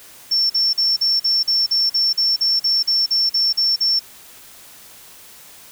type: tone bursts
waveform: sine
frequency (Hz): 5420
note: E8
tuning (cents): +47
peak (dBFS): -14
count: 16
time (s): 0.31-3.995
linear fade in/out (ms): 10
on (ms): 190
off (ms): 43
effects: white hiss -43 dBFS RMS until 5.71 s